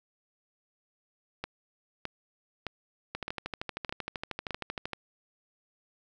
two click trains, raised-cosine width 0.3 ms, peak -18 / -18 dBFS, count 24 / 6, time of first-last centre 3.15-4.933 / 1.44-4.507 s, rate 12.9 / 1.63 Hz, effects none

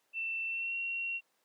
sine tone with pitch glide, 2679 to 2738 Hz, E7 to F7, +27 to -35 cents, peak -33 dBFS, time 0.13-1.21 s, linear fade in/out 50 ms, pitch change +38 cents, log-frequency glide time 0.46-0.75 s, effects pink hiss -74 dBFS RMS until 1.44 s + high-pass 400 Hz 12 dB/octave

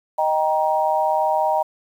sine chord, Eb major, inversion none, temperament equal with one note detuned, 622.3 / 784 / 941.5 Hz, Eb5 / G5 / Bb5, 0 / 0 / +17 cents, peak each -21 dBFS, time 0.18-1.63 s, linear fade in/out 10 ms, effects 8-bit

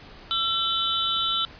sine tone cluster, 1348 / 3049 / 3504 / 3850 Hz, E6 / G7 / A7 / B7, +38 / -49 / -8 / -45 cents, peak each -28 dBFS, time 0.31-1.45 s, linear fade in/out 0 ms, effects pink hiss -46 dBFS RMS until 1.59 s + resampled to 11025 Hz

